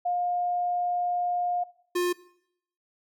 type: tone pair in turn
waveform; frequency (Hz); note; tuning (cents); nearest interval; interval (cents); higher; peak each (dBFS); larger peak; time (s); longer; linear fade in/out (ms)
sine / square; 710 / 355; F5 / F4; +28 / +28; octave; 1200; first; -24 / -24; neither; 0.05-1.64 / 1.95-2.13; first; 10
effects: noise-tail reverb RT60 0.7 s tail -20 dB re dry